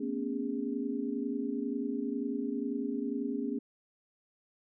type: tone cluster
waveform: sine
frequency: 228.7 / 250.8 / 280.9 / 409 Hz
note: A#3 / B3 / C#4 / G#4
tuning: -33 / +27 / +23 / -26 cents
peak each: -38 / -36 / -35 / -39 dBFS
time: 0-3.59 s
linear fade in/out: 10 ms
effects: none